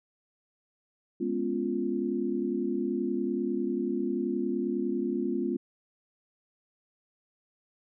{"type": "chord", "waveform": "sine", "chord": "C# dominant seventh", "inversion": "second", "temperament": "equal", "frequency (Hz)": [207.7, 246.9, 277.2, 349.2], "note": ["G#3", "B3", "C#4", "E#4"], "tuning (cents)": [0, 0, 0, 0], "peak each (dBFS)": [-34, -32, -34, -31], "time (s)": [1.2, 5.57], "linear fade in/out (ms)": 10, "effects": []}